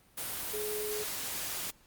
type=tone in noise; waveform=sine; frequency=422.2 Hz; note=G#4; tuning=29 cents sharp; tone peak=-35 dBFS; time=0.53-1.04 s; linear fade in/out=10 ms; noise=white; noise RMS=-37 dBFS; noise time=0.17-1.71 s; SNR=-1 dB; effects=pink hiss -63 dBFS RMS until 1.86 s + Opus 32 kbps